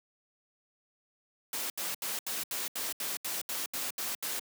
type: noise bursts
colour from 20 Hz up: white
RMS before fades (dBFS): -35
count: 12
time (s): 1.53-4.395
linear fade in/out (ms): 2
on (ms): 170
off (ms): 75
effects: high-pass 200 Hz 12 dB/octave